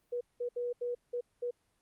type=tone bursts at uneven times; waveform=sine; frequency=485.2 Hz; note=B4; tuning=31 cents flat; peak=-32 dBFS; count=6; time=0.12-0.21 / 0.4-0.49 / 0.56-0.73 / 0.81-0.95 / 1.13-1.21 / 1.42-1.51 s; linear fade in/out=10 ms; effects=pink hiss -75 dBFS RMS until 1.81 s + Opus 32 kbps